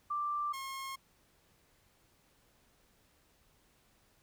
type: tone pair in turn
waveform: sine / sawtooth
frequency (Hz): 1178 / 1076.7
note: D6 / C6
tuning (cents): +5 / +49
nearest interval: major second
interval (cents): 156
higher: first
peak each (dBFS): -32 / -36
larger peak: first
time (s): 0.1-0.53 / 0.53-0.96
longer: neither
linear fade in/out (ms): 10
effects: pink hiss -69 dBFS RMS until 4.22 s